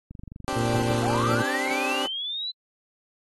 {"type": "click train", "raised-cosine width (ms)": 5, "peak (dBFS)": -27, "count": 29, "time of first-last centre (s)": [0.11, 1.282], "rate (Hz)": 23.9}
{"type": "chord", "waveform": "15% pulse", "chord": "C suspended second", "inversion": "none", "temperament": "equal", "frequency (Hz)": [261.6, 293.7, 392], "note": ["C4", "D4", "G4"], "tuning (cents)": [0, 0, 0], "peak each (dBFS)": -25, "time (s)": [0.48, 2.06], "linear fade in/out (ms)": 0}
{"type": "harmonic tone", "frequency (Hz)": 116.54, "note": "A#2", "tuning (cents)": 0, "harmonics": [1, 2, 3, 4, 5], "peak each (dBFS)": [-27, -30, -32, -33, -34], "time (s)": [0.55, 1.43], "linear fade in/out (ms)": 20}
{"type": "linear sweep", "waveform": "sine", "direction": "up", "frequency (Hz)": [659.3, 4046], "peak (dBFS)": -28, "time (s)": [1.02, 2.52], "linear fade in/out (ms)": 20}
{"effects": ["AAC 32 kbps"]}